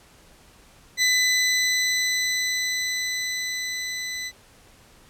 20% pulse tone with level ramp, 2003 Hz, B6, 24 cents sharp, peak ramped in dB -12 to -24 dBFS, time 0.97-4.32 s, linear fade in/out 50 ms, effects pink hiss -53 dBFS RMS until 5.09 s + low-pass 12000 Hz 12 dB/octave

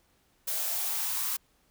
blue noise with high-pass filter sweep, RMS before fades -31 dBFS, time 0.47-1.37 s, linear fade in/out 10 ms, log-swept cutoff 570 to 1100 Hz, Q 3.8, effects pink hiss -68 dBFS RMS until 1.7 s

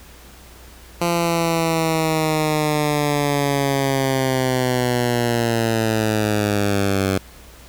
10% pulse linear sweep, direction down, 172.4 to 94.9 Hz, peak -9 dBFS, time 1.01-7.18 s, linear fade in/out 5 ms, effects added 60 Hz sine -44 dBFS peak until 7.68 s + pink hiss -45 dBFS RMS until 7.68 s

